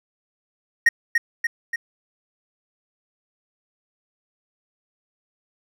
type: tone with echo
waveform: triangle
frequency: 1870 Hz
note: A#6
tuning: 5 cents sharp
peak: -9 dBFS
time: 0.86-0.89 s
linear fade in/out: 5 ms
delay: 290 ms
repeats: 3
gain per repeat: -4 dB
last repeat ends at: 1.76 s
effects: none